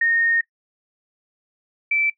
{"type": "tone pair in turn", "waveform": "sine", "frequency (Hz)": [1845, 2325], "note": ["A#6", "D7"], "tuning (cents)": [-18, -18], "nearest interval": "major third", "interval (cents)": 400, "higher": "second", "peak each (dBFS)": [-16, -17], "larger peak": "first", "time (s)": [[0.01, 0.41], [1.91, 2.1]], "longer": "first", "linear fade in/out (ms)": 5, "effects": ["noise-tail reverb RT60 0.1 s tail -20 dB re dry"]}